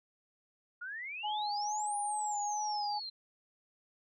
sine exponential two-way sweep, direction up then down, 1396.9 to 9550 to 4081 Hz, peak -39 dBFS, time 0.81-3.1 s, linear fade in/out 10 ms, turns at 1.97 s
sine tone with vibrato, 836 Hz, G#5, 11 cents sharp, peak -33 dBFS, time 1.23-3 s, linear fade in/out 20 ms, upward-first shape sine, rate 2.3 Hz, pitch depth 25 cents each way
effects none

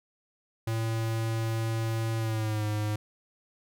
square tone with pitch glide, 112.8 to 105.86 Hz, A2 to G#2, +44 to +34 cents, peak -28 dBFS, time 0.67-2.96 s, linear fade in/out 5 ms, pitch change -110 cents, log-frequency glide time 2.18-2.65 s, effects none

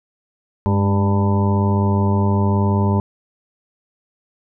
harmonic tone with a mistuned harmonic, 99.1 Hz, G2, 19 cents sharp, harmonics 1 / 2 / 3 / 4 / 5 / 6 / 8 / 9 / 10, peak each -16 / -19 / -32 / -25 / -35 / -30 / -37 / -26 / -29 dBFS, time 0.66-3 s, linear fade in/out 0 ms, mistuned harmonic 2, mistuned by +53 cents, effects none

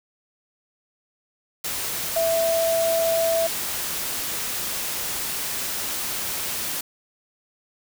sine tone in noise, 661 Hz, E5, 5 cents sharp, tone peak -19 dBFS, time 2.16-3.47 s, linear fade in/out 5 ms, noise white, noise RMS -28 dBFS, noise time 1.64-6.81 s, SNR +6 dB, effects none

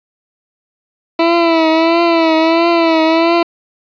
20% pulse tone with vibrato, 329.6 Hz, E4, in tune, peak -4 dBFS, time 1.19-3.43 s, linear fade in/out 5 ms, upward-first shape triangle, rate 1.5 Hz, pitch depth 66 cents each way, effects resampled to 11025 Hz + 7-bit

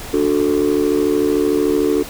sine chord, D major, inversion none, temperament just, 293.7 / 367.1 / 440.5 Hz, D4 / F#4 / A4, 0 / -14 / +2 cents, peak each -16 dBFS, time 0.13-2.03 s, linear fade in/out 10 ms, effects tanh soft clip ceiling -8 dBFS + pink hiss -32 dBFS RMS until 2.09 s

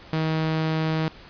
sawtooth tone, 158.7 Hz, D#3, 35 cents sharp, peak -18 dBFS, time 0.13-1.08 s, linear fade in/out 0 ms, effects pink hiss -46 dBFS RMS until 1.29 s + resampled to 11025 Hz

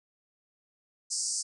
white band-pass noise, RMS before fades -32 dBFS, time 1.1-1.43 s, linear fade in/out 20 ms, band 4700 to 9100 Hz, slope 96 dB/octave, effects none

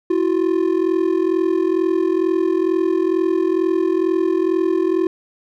triangle ring-modulated tone, 352 Hz, F4, 14 cents sharp, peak -10 dBFS, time 0.1-5.07 s, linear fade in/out 2 ms, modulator 21.1 Hz, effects none

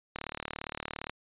click train, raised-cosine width 0.3 ms, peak -19 dBFS, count 36, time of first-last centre 0.16-1.096 s, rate 37.4 Hz, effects resampled to 8000 Hz

